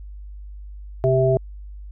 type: harmonic tone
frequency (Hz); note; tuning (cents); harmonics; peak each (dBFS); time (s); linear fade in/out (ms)
130.81; C3; 0; 1 / 3 / 5; -19 / -19 / -19; 1.04-1.37; 0
effects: added 50 Hz sine -34 dBFS peak until 1.91 s